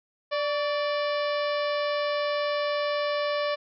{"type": "harmonic tone with a mistuned harmonic", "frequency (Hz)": 587.3, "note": "D5", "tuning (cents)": 0, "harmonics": [1, 2, 3, 4, 5, 6, 7, 8, 9], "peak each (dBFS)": [-26, -32, -36, -38, -40, -42, -43, -44, -45], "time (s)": [0.31, 3.56], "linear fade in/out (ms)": 20, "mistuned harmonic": 2, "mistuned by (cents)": -54, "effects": []}